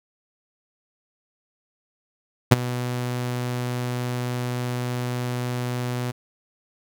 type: tone with ADSR envelope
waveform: sawtooth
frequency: 123.47 Hz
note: B2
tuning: in tune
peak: -3 dBFS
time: 2.51-6.12 s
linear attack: 12 ms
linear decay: 25 ms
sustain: -18 dB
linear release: 18 ms
effects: none